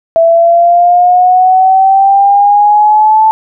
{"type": "exponential sweep", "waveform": "sine", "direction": "up", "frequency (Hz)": [659.3, 880], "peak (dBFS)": -3, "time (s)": [0.16, 3.31], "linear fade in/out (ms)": 0, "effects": []}